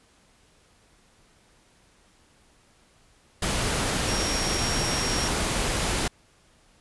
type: tone in noise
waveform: sine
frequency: 5588 Hz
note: F8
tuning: in tune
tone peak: -30 dBFS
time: 4.08-5.28 s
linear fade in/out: 5 ms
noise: pink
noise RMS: -26 dBFS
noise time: 3.42-6.08 s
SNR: -7 dB
effects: pink hiss -60 dBFS RMS until 6.8 s + resampled to 24000 Hz